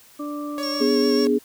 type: harmonic tone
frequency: 293.7 Hz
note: D4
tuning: in tune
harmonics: 1 / 2 / 4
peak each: -28 / -36 / -35 dBFS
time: 0.19-0.83 s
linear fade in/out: 10 ms
type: tone with vibrato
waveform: sawtooth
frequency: 554.4 Hz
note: C#5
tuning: in tune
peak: -25 dBFS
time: 0.58-1.27 s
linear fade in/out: 0 ms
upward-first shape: sine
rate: 6.7 Hz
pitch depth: 24 cents each way
type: tone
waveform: sine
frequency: 5500 Hz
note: F8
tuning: 27 cents flat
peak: -27 dBFS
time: 0.63-1.25 s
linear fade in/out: 0 ms
type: chord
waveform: sine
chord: G# diminished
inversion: first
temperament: equal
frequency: 246.9 / 293.7 / 415.3 Hz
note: B3 / D4 / G#4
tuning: 0 / 0 / 0 cents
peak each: -21 / -23 / -19 dBFS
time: 0.8-1.39 s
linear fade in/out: 20 ms
effects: white hiss -51 dBFS RMS until 1.44 s